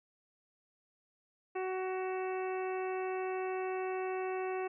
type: harmonic tone with a mistuned harmonic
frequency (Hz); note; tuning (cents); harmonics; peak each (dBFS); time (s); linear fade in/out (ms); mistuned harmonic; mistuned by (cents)
373.9; F#4; +18; 1 / 2 / 3 / 4 / 5 / 6 / 7; -35 / -40 / -46 / -50 / -50 / -51 / -49; 1.55-4.68; 10; 7; +25
effects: none